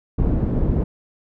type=low-pass noise; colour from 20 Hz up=pink; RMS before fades=-19 dBFS; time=0.18-0.84 s; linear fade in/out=10 ms; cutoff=330 Hz; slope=12 dB/octave; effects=none